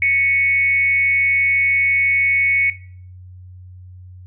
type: tone with frequency modulation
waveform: sine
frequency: 2217 Hz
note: C#7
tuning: in tune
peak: -13 dBFS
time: 0.02-2.7 s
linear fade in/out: 2 ms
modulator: 273 Hz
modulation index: 0.35
effects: noise-tail reverb RT60 0.5 s tail -17 dB re dry + added 91 Hz sine -36 dBFS peak until 4.26 s